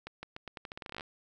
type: accelerating click train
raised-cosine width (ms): 0.3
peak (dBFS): -25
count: 17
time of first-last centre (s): 0.07-1.009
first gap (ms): 160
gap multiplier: 0.84
effects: none